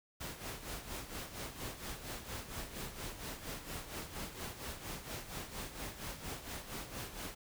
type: noise with tremolo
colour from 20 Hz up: pink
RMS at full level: -42 dBFS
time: 0.2-7.35 s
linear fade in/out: 10 ms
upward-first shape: sine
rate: 4.3 Hz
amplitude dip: 65%
effects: none